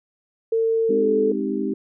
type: tone with pitch glide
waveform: sine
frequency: 451.4 to 435.3 Hz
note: A4 to A4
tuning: +44 to -19 cents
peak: -17 dBFS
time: 0.52-1.32 s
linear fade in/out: 5 ms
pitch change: -63 cents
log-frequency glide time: 1-1.05 s
type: chord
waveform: sine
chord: Ab major seventh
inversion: none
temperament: equal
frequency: 207.7 / 261.6 / 311.1 / 392 Hz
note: Ab3 / C4 / Eb4 / G4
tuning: 0 / 0 / 0 / 0 cents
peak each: -27 dBFS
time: 0.89-1.74 s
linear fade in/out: 5 ms
effects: none